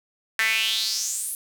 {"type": "tone with high-pass filter sweep", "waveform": "sawtooth", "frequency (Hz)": 221.7, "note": "A3", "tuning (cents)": 13, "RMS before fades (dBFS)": -25, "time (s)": [0.39, 1.35], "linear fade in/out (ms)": 2, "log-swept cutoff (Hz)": [1800, 11000], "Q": 5.1, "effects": ["8-bit"]}